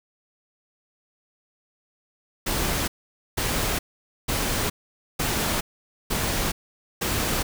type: noise bursts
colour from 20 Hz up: pink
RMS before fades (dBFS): -25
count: 6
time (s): 2.46-7.43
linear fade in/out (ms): 10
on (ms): 420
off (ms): 490
effects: none